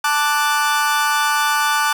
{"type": "chord", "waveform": "40% pulse", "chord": "D major", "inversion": "second", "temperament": "equal", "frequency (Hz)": [880, 1174.7, 1480], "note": ["A5", "D6", "F#6"], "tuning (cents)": [0, 0, 0], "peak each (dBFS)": -19, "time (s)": [0.04, 1.93], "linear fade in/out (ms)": 5, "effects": []}